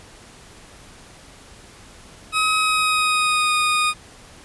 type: tone with pitch glide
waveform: 20% pulse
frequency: 1271 to 1233.4 Hz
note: D#6 to D#6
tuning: +36 to -16 cents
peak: -12 dBFS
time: 2.32-3.94 s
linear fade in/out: 50 ms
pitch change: -52 cents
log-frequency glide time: 2.59-3.55 s
effects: pink hiss -45 dBFS RMS until 4.44 s + resampled to 24000 Hz